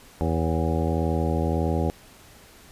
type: harmonic tone with a mistuned harmonic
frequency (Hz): 81.7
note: E2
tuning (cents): -15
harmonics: 1 / 2 / 3 / 4 / 5 / 6 / 7 / 9 / 10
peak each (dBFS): -25 / -28 / -30 / -31 / -32 / -33 / -33 / -35 / -35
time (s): 0.21-1.9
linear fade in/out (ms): 0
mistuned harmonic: 7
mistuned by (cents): -28
effects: pink hiss -50 dBFS RMS until 2.71 s + resampled to 32000 Hz